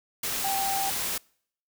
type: tone in noise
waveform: sine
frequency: 784 Hz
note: G5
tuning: in tune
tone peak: -27 dBFS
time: 0.44-0.9 s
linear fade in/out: 5 ms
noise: white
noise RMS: -30 dBFS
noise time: 0.23-1.18 s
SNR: 0 dB
effects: noise-tail reverb RT60 0.6 s tail -26 dB re dry